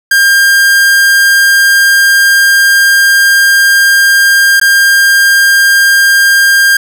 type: tone with dropouts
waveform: 45% pulse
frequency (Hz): 1602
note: G6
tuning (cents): +37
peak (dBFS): -4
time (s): 0.11-6.77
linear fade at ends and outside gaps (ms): 5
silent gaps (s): 4.599-4.613
effects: none